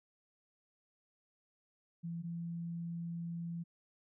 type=tone pair in turn; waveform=sine; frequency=168.5 / 169.26 Hz; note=E3 / E3; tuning=+38 / +46 cents; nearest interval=unison; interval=8 cents; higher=second; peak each=-38 / -38 dBFS; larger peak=neither; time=2.03-2.23 / 2.23-3.64 s; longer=second; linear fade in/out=20 ms; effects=none